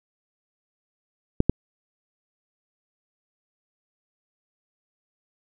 clicks, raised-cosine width 3 ms, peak -4 dBFS, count 2, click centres 1.404 / 1.496 s, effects none

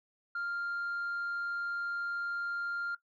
sine tone, 1396.9 Hz, F6, in tune, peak -31 dBFS, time 0.35-2.95 s, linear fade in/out 5 ms, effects noise-tail reverb RT60 0.1 s tail -17 dB re dry + tanh soft clip ceiling -31 dBFS

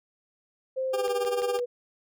sine tone with pitch glide, 523.3 to 488.3 Hz, C5 to B4, 0 to -20 cents, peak -26 dBFS, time 0.76-1.66 s, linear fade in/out 20 ms, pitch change -120 cents, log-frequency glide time 0.9-1.1 s
20% pulse tone with tremolo, 399.3 Hz, G4, 32 cents sharp, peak -22 dBFS, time 0.93-1.6 s, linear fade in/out 10 ms, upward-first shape sine, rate 18 Hz, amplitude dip 80%
click train, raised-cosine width 0.2 ms, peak -24 dBFS, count 4, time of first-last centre 1.08-1.589 s, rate 5.89 Hz
effects none

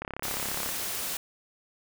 click train, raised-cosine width 0.5 ms, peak -19 dBFS, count 24, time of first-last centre 0.02-0.691 s, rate 34.3 Hz
white noise, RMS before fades -33 dBFS, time 0.23-1.17 s, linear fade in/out 2 ms
effects none

